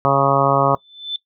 harmonic tone, 138.1 Hz, C#3, 6 cents flat, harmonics 1 / 2 / 3 / 4 / 5 / 6 / 7 / 8 / 9, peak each -21 / -25 / -24 / -19 / -21 / -24 / -22 / -20 / -22 dBFS, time 0.05-0.75 s, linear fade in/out 0 ms
sine tone with exponential growth, 3524 Hz, A7, 2 cents sharp, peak -18 dBFS, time 0.76-1.16 s, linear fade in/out 2 ms, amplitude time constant 85 ms
effects noise-tail reverb RT60 0.1 s tail -19 dB re dry

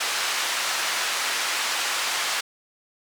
pink band-pass noise, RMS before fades -26 dBFS, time 0-2.41 s, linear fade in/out 10 ms, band 1100 to 7700 Hz, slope 12 dB/octave, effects none

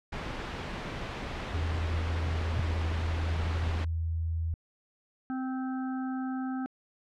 pink noise, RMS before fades -36 dBFS, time 0.12-3.85 s, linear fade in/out 10 ms
sine tone, 82 Hz, E2, 9 cents flat, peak -28 dBFS, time 1.54-4.54 s, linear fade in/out 0 ms
sine tone with exponential growth, 110 Hz, A2, in tune, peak -22 dBFS, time 2.52-2.6 s, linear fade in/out 5 ms, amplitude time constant 16 ms
harmonic tone, 260.1 Hz, C4, 10 cents flat, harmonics 1 / 3 / 5 / 6, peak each -31 / -41 / -45 / -47 dBFS, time 5.3-6.66 s, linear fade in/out 0 ms
effects low-pass 3000 Hz 12 dB/octave

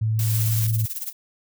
sine tone with pitch glide, 110 to 111.09 Hz, A2 to A2, 0 to +17 cents, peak -19 dBFS, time 0.01-0.86 s, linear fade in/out 10 ms, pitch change +17 cents, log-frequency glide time 0.12-0.5 s
blue noise, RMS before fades -30 dBFS, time 0.19-0.67 s, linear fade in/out 2 ms
violet noise with tremolo, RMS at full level -28 dBFS, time 0.29-1.13 s, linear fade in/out 20 ms, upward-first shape sine, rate 18 Hz, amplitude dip 80%
effects none

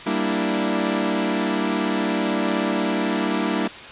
sawtooth chord, E half-diminished seventh, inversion first, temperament equal, 196 / 233.1 / 293.7 / 329.6 Hz, G3 / Bb3 / D4 / E4, 0 / 0 / 0 / 0 cents, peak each -22 dBFS, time 0.06-3.68 s, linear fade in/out 10 ms, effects white hiss -37 dBFS RMS until 3.91 s + resampled to 8000 Hz

